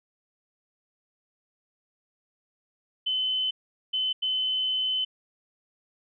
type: tone bursts at uneven times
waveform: sine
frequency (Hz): 3041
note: F#7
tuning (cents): +47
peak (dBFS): -24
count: 3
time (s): 3.06-3.51 / 3.93-4.13 / 4.22-5.05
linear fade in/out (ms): 10
effects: none